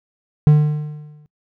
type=tone with exponential decay; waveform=triangle; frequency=150.1 Hz; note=D3; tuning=38 cents sharp; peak=-3 dBFS; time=0.47-1.26 s; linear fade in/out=0 ms; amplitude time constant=170 ms; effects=noise-tail reverb RT60 0.1 s tail -23 dB re dry